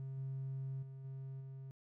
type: tone with level steps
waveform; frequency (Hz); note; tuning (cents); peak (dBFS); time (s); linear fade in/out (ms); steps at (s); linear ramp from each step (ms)
triangle; 134; C3; +42; -39 / -36 / -45 / -41 / -44; 0-1.71; 0; 0.17 / 0.82 / 1.04 / 1.4; 10
effects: tanh soft clip ceiling -35 dBFS